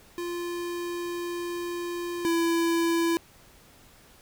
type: tone pair in turn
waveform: square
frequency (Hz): 347.7 / 335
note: F4 / E4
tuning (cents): -8 / +28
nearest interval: minor second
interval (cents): 64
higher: first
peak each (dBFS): -31 / -23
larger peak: second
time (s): 0.18-2.25 / 2.25-3.17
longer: first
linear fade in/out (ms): 0
effects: pink hiss -55 dBFS RMS until 4.21 s